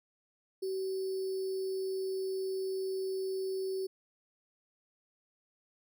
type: tone with sample-and-hold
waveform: sine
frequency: 381.1 Hz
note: G4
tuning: 49 cents flat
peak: -32 dBFS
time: 0.62-3.87 s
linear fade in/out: 10 ms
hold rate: 4900 Hz
effects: none